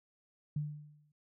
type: tone with exponential decay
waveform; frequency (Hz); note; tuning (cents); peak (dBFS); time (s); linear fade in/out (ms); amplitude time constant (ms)
sine; 149; D3; +25; -30; 0.56-1.12; 5; 120
effects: none